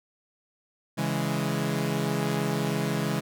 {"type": "chord", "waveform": "sawtooth", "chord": "C# minor", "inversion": "none", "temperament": "equal", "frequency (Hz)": [138.59, 164.81, 207.7], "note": ["C#3", "E3", "G#3"], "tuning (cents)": [0, 0, 0], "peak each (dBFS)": -26, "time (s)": [0.97, 3.21], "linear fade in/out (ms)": 20, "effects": []}